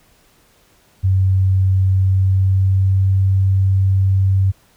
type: tone with pitch glide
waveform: sine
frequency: 94.9 to 96.06 Hz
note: F#2 to G2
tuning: +44 to -35 cents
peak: -11 dBFS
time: 1.03-4.52 s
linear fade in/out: 20 ms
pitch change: +21 cents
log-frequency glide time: 1.9-3.18 s
effects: pink hiss -54 dBFS RMS until 4.76 s